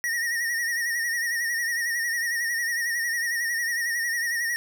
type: tone with vibrato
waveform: square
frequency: 1874 Hz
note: A#6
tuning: 9 cents sharp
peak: -25 dBFS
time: 0.04-4.56 s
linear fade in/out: 0 ms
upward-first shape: sine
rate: 11 Hz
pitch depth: 62 cents each way
effects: none